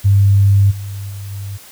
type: tone with level steps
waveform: sine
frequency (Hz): 99.4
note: G2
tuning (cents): +25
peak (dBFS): -7 / -23 / -25 / -23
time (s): 0.04-1.58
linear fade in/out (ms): 20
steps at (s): 0.7 / 1.09 / 1.3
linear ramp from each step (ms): 20
effects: white hiss -40 dBFS RMS until 1.71 s